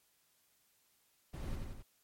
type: noise with echo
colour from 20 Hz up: brown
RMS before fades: -42 dBFS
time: 1.33-1.56 s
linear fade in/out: 10 ms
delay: 89 ms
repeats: 3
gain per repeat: -3 dB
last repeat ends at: 1.827 s
effects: white hiss -73 dBFS RMS until 2.03 s + MP3 64 kbps